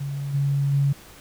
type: tone with level steps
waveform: sine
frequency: 140.2 Hz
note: C#3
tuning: 20 cents sharp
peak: -26 / -19 / -17 dBFS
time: 0-0.93 s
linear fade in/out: 10 ms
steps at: 0.33 / 0.72 s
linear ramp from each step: 20 ms
effects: pink hiss -47 dBFS RMS until 1.2 s